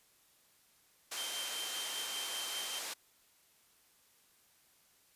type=band-pass noise; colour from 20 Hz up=white; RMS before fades=-42 dBFS; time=1.11-2.94 s; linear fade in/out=10 ms; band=410 to 8700 Hz; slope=12 dB/octave
type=tone with tremolo; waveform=45% pulse; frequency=3136 Hz; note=G7; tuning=in tune; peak=-38 dBFS; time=1.16-2.8 s; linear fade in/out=20 ms; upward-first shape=triangle; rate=5.1 Hz; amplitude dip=50%
effects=white hiss -68 dBFS RMS until 5.15 s + resampled to 32000 Hz